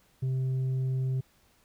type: tone with tanh clipping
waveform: triangle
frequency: 130.6 Hz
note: C3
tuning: 3 cents flat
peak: -27 dBFS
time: 0.22-1.21 s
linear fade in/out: 10 ms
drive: 8 dB
effects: pink hiss -65 dBFS RMS until 1.64 s